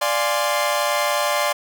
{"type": "chord", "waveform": "sawtooth", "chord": "D half-diminished seventh", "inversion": "none", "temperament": "equal", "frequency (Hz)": [587.3, 698.5, 830.6, 1046.5], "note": ["D5", "F5", "Ab5", "C6"], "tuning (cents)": [0, 0, 0, 0], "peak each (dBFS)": [-18, -23, -23, -20], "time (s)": [0.01, 1.53], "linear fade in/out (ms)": 10, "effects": []}